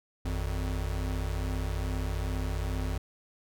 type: tone pair together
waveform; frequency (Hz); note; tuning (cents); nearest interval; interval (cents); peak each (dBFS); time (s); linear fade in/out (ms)
square; 51.25 / 86.2; G#1 / F2; -22 / -22; major sixth; 900; -32 / -34; 0.25-2.98; 5
effects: none